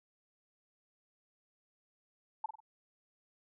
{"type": "tone with echo", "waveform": "sine", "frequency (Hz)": 880, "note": "A5", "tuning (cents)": 0, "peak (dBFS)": -31, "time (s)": [2.44, 2.46], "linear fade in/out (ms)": 5, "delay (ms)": 48, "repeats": 3, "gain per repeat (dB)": -8, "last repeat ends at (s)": 2.604, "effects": []}